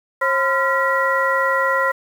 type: tone cluster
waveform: sine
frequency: 537 / 1020 / 1383 / 1927 Hz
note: C5 / C6 / F6 / B6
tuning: +45 / -44 / -17 / -43 cents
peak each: -21 dBFS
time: 0.21-1.92 s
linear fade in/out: 10 ms
effects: 7-bit